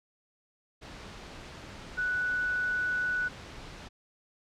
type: tone in noise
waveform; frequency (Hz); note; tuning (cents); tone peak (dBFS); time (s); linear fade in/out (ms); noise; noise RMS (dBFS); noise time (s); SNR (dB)
sine; 1480; F#6; 0; -27; 1.97-3.29; 20; pink; -45; 0.81-3.89; +15
effects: low-pass 5000 Hz 12 dB/octave